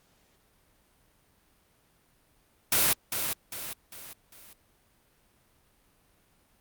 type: noise with echo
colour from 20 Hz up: white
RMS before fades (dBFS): -23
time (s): 2.72-2.93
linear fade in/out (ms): 2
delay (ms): 400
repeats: 4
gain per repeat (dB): -7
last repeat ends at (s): 4.53
effects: pink hiss -66 dBFS RMS until 6.6 s + Opus 48 kbps